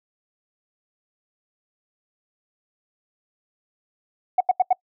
sine tone bursts, 738 Hz, F#5, 5 cents flat, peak -12 dBFS, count 4, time 4.38-4.73 s, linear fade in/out 5 ms, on 26 ms, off 82 ms, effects noise-tail reverb RT60 0.1 s tail -25 dB re dry + tanh soft clip ceiling -9 dBFS

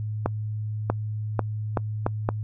accelerating click train, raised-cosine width 1 ms, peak -8 dBFS, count 6, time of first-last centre 0.26-2.289 s, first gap 640 ms, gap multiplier 0.77, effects noise-tail reverb RT60 0.1 s tail -26 dB re dry + added 107 Hz sine -27 dBFS peak until 2.43 s

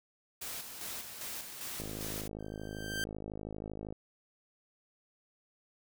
white noise with tremolo, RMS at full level -41 dBFS, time 0.41-2.28 s, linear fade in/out 10 ms, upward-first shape square, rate 2.5 Hz, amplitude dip 45%
click train, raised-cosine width 2 ms, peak -28 dBFS, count 113, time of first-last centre 1.8-3.925 s, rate 52.7 Hz
sawtooth tone with exponential growth, 1568 Hz, G6, in tune, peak -28 dBFS, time 2.39-3.04 s, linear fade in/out 1 ms, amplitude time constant 140 ms
effects none

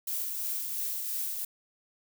violet noise with tremolo, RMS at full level -32 dBFS, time 0.07-1.45 s, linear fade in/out 5 ms, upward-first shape triangle, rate 2.9 Hz, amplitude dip 35%, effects none

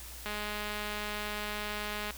click train, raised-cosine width 0.3 ms, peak -21 dBFS, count 387, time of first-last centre 0.26-2.107 s, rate 209 Hz, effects added 60 Hz sine -47 dBFS peak until 2.17 s + white hiss -47 dBFS RMS until 2.17 s

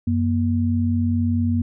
sine tone pair together, 92.97 / 237.6 Hz, F#2 / A#3, +9 / +33 cents, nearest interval octave + major third, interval 1624 cents, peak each -20 dBFS, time 0.07-1.62 s, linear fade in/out 5 ms, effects none

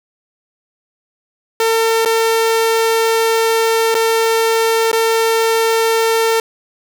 sawtooth tone with dropouts, 451.7 Hz, A4, 45 cents sharp, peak -8 dBFS, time 1.6-6.4 s, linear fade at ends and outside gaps 2 ms, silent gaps 2.05-2.058 / 3.944-3.95 / 4.916-4.929 s, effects none

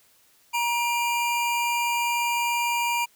square tone pair together, 948.1 / 2389 Hz, A#5 / D7, +29 / +29 cents, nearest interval octave + major third, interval 1600 cents, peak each -25 / -28 dBFS, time 0.53-3.06 s, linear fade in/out 20 ms, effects white hiss -60 dBFS RMS until 3.15 s

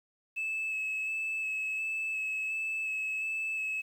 sine tone with vibrato, 2603 Hz, E7, 22 cents flat, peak -29 dBFS, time 0.36-3.82 s, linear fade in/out 20 ms, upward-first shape square, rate 1.4 Hz, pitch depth 12 cents each way, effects tanh soft clip ceiling -29 dBFS + 10-bit

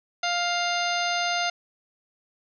harmonic tone with a mistuned harmonic, 700 Hz, F5, 4 cents sharp, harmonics 1 / 2 / 3 / 4 / 5 / 6 / 7 / 9, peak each -27 / -30 / -32 / -33 / -34 / -35 / -35 / -37 dBFS, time 0.23-1.5 s, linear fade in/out 5 ms, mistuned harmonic 5, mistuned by +45 cents, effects none

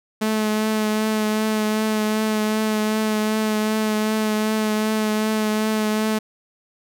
sawtooth tone with vibrato, 215.7 Hz, A3, 34 cents flat, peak -15 dBFS, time 0.21-6.19 s, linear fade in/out 10 ms, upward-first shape triangle, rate 2.6 Hz, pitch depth 21 cents each way, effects none

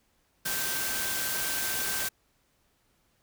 sine tone in noise, 1557 Hz, G6, 12 cents flat, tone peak -37 dBFS, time 0.45-2.09 s, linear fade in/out 10 ms, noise white, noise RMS -31 dBFS, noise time 0.45-2.09 s, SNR -9 dB, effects pink hiss -70 dBFS RMS until 3.22 s

